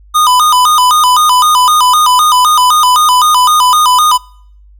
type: tone with vibrato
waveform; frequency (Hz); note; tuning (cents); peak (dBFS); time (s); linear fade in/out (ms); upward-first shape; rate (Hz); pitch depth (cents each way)
square; 1108.7; C#6; 0; -6; 0.14-4.18; 20; square; 3.9; 180
effects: noise-tail reverb RT60 0.6 s tail -25 dB re dry + added 50 Hz sine -37 dBFS peak until 4.79 s